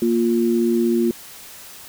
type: tone pair together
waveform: sine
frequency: 233.4 / 350 Hz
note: A#3 / F4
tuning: +2 / +4 cents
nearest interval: perfect fifth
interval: 702 cents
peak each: -18 dBFS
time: 0.02-1.11 s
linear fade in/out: 2 ms
effects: white hiss -40 dBFS RMS until 1.88 s